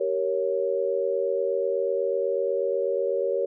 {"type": "chord", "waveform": "sine", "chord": "G diminished", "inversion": "none", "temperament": "equal with one note detuned", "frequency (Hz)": [386.4, 466.2, 554.4], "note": ["G4", "Bb4", "Db5"], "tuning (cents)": [-25, 0, 0], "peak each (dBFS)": [-28, -27, -26], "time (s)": [0, 3.46], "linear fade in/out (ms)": 10, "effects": []}